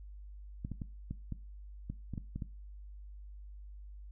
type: clicks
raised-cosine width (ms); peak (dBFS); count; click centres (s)
5; -26; 10; 0.649 / 0.717 / 0.818 / 1.11 / 1.323 / 1.9 / 2.137 / 2.178 / 2.36 / 2.422
effects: noise-tail reverb RT60 0.3 s tail -18 dB re dry + added 50 Hz sine -46 dBFS peak until 4.11 s